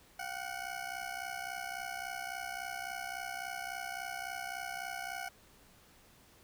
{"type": "ring-modulated tone", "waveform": "20% pulse", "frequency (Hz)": 740, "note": "F#5", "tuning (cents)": 0, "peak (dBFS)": -31, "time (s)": [0.19, 5.29], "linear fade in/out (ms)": 5, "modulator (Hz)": 31.8, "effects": ["pink hiss -62 dBFS RMS until 6.43 s"]}